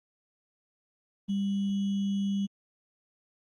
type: tone with sample-and-hold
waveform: sine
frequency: 198.5 Hz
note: G3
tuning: 22 cents sharp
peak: -26 dBFS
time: 1.28-2.47 s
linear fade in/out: 20 ms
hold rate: 3150 Hz
effects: low-pass 5000 Hz 12 dB/octave + Opus 24 kbps